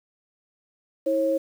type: tone pair together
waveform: sine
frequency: 322.9 / 543 Hz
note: E4 / C#5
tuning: -36 / -36 cents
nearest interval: major sixth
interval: 900 cents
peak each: -26 / -21 dBFS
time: 1.06-1.38 s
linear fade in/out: 10 ms
effects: 8-bit